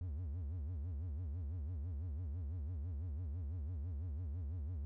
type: tone with vibrato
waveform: triangle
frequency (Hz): 79.8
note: D#2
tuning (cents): +44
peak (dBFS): -37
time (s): 0.01-4.85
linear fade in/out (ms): 0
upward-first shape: sine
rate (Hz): 6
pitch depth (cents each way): 270
effects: none